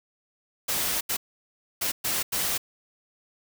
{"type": "noise bursts at uneven times", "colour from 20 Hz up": "white", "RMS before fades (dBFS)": -27, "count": 5, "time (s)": [[0.68, 1.01], [1.09, 1.17], [1.81, 1.92], [2.04, 2.23], [2.32, 2.58]], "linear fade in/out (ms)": 10, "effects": []}